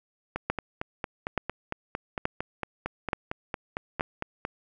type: two click trains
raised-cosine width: 0.5 ms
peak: -10 / -15 dBFS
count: 5 / 19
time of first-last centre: 0.5-4.009 / 0.36-4.451 s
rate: 1.14 / 4.4 Hz
effects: none